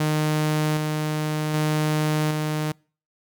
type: tone with tremolo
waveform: sawtooth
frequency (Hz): 153.3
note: D#3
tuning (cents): -25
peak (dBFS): -16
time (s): 0-2.72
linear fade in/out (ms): 5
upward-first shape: square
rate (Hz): 0.65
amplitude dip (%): 30
effects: noise-tail reverb RT60 0.4 s tail -26 dB re dry